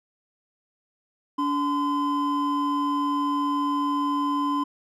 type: tone pair together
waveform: triangle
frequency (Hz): 287.7 / 1025.2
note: D4 / C6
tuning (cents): -36 / -36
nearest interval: octave + minor seventh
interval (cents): 2200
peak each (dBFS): -23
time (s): 1.38-4.64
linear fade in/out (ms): 10
effects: none